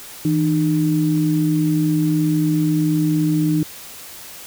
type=tone pair together; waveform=sine; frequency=161.36 / 304.6 Hz; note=E3 / D#4; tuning=-37 / -37 cents; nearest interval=major seventh; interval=1100 cents; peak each=-18 / -17 dBFS; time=0.25-3.63 s; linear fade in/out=2 ms; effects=white hiss -37 dBFS RMS until 4.46 s